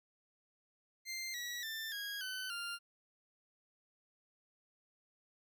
20% pulse tone with pitch steps, 2093 / 1930.4 / 1780.4 / 1642.1 / 1514.6 / 1396.9 Hz, C7 / B6 / A6 / G#6 / F#6 / F6, 0 / -40 / +20 / -20 / +40 / 0 cents, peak -35 dBFS, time 1.05-2.79 s, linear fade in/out 50 ms, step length 290 ms, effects none

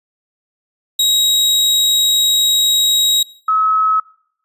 sawtooth / sine tone pair in turn, 3812 / 1285.8 Hz, A#7 / E6, +38 / -43 cents, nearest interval octave + perfect fifth, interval 1881 cents, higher first, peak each -8 / -11 dBFS, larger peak first, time 0.99-3.23 / 3.48-4 s, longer first, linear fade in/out 5 ms, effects noise-tail reverb RT60 0.7 s tail -22 dB re dry + resampled to 32000 Hz

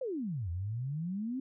sine exponential two-way sweep, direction down then up, 554.4 to 82.41 to 271.2 Hz, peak -33 dBFS, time 0.01-1.4 s, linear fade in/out 5 ms, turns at 0.5 s, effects none

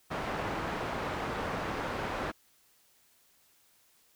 white low-pass noise, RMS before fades -35 dBFS, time 0.1-2.32 s, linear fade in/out 20 ms, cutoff 1200 Hz, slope 12 dB/octave, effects white hiss -66 dBFS RMS until 4.15 s

